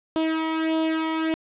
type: tone with flanger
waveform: sawtooth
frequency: 320 Hz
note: D#4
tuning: 49 cents sharp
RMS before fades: -24 dBFS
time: 0.16-1.34 s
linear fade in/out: 0 ms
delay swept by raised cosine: 0.24 to 0.95 ms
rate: 1.6 Hz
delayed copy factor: +0.7
effects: resampled to 8000 Hz + 9-bit